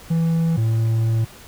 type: tone pair in turn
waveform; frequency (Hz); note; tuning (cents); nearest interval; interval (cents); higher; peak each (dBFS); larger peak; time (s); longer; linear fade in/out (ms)
triangle; 164.81 / 112.69; E3 / A2; 0 / +42; perfect fifth; 658; first; -14; neither; 0.1-0.57 / 0.57-1.25; second; 10
effects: pink hiss -43 dBFS RMS until 1.47 s